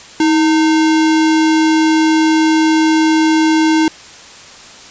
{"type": "tone with sample-and-hold", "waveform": "sine", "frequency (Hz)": 317.5, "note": "D#4", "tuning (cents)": 35, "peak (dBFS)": -8, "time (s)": [0.2, 3.88], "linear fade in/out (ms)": 2, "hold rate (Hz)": 1225, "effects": ["white hiss -36 dBFS RMS until 4.9 s", "resampled to 16000 Hz"]}